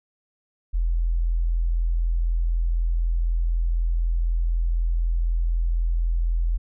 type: tone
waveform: sine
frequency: 42 Hz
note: E1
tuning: 33 cents sharp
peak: -19 dBFS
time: 0.73-6.58 s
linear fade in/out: 20 ms
effects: none